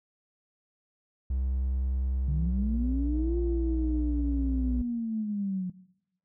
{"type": "tone with pitch glide", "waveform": "triangle", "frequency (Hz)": [65, 59.61], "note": ["C2", "A#1"], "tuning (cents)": [-11, 39], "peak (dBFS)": -24, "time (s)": [1.3, 4.82], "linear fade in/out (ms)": 5, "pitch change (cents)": -150, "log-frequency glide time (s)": [2.46, 2.7]}
{"type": "linear two-way sweep", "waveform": "sine", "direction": "up then down", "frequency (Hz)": [138.59, 349.2, 179.7], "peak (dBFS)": -28, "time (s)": [2.28, 5.7], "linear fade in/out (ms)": 5, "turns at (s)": 3.38}
{"effects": ["noise-tail reverb RT60 0.8 s tail -19 dB re dry", "tanh soft clip ceiling -17 dBFS"]}